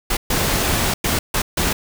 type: noise bursts at uneven times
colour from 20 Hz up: pink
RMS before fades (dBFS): -19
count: 5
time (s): 0.1-0.17 / 0.3-0.94 / 1.04-1.19 / 1.34-1.42 / 1.57-1.73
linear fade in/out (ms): 5
effects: none